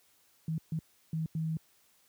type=tone bursts at uneven times; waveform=sine; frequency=160 Hz; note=D#3; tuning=49 cents sharp; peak=-30 dBFS; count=4; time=0.48-0.58 / 0.72-0.79 / 1.13-1.26 / 1.35-1.57 s; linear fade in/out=2 ms; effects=white hiss -67 dBFS RMS until 2.08 s + high-pass 60 Hz 12 dB/octave